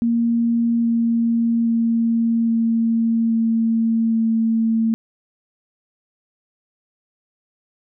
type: tone with pitch steps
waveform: sine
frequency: 233.1 / 231.5 / 229.9 / 228.3 / 226.7 / 225.2 Hz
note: A#3 / A#3 / A#3 / A#3 / A#3 / A3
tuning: 0 / -12 / -24 / -36 / -48 / +40 cents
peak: -15 dBFS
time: 0.02-4.94 s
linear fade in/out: 0 ms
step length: 820 ms
effects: none